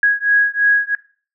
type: beating tone pair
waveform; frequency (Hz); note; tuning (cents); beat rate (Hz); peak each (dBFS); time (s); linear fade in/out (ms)
sine; 1655 / 1658; G#6 / G#6; -6 / -3; 3; -15; 0.03-0.95; 2
effects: noise-tail reverb RT60 0.4 s tail -18 dB re dry